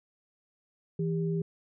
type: tone pair together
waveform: sine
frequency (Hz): 164.33 / 399.3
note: E3 / G4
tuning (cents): -5 / +32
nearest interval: octave + minor third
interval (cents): 1537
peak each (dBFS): -28 / -33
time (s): 0.99-1.42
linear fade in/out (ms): 5
effects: none